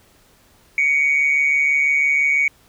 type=tone with amplitude modulation; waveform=sine; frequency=2243 Hz; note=C#7; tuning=20 cents sharp; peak=-10 dBFS; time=0.78-2.48 s; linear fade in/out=2 ms; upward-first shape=sine; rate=146 Hz; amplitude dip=65%; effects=tanh soft clip ceiling -9 dBFS + pink hiss -54 dBFS RMS until 2.68 s